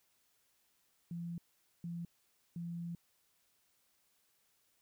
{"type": "tone bursts at uneven times", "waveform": "sine", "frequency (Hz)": 170.6, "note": "F3", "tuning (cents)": -40, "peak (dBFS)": -39, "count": 3, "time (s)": [[1.11, 1.38], [1.84, 2.05], [2.56, 2.95]], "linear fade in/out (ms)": 2, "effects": ["white hiss -75 dBFS RMS until 4.81 s"]}